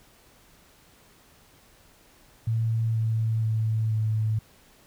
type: tone with pitch steps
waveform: sine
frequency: 113.1 / 111.8 / 110.52 / 109.25 Hz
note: A2 / A2 / A2 / A2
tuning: +48 / +28 / +8 / -12 cents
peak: -22 dBFS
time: 2.47-4.39 s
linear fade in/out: 5 ms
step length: 480 ms
effects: pink hiss -57 dBFS RMS until 4.86 s